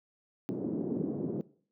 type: band-pass noise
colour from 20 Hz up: white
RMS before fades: -34 dBFS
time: 0.49-1.41 s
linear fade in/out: 0 ms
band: 160 to 370 Hz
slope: 24 dB/octave
effects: noise-tail reverb RT60 0.5 s tail -19 dB re dry